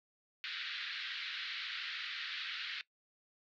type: band-pass noise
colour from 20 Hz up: white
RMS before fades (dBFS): -42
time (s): 0.44-2.81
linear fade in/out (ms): 0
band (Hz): 1400 to 4200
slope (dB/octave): 48
effects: noise-tail reverb RT60 0.1 s tail -19 dB re dry